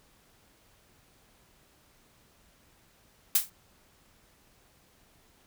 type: noise with exponential decay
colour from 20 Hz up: blue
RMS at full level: -18 dBFS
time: 3.35-3.5 s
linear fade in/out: 5 ms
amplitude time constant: 32 ms
effects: pink hiss -63 dBFS RMS until 5.46 s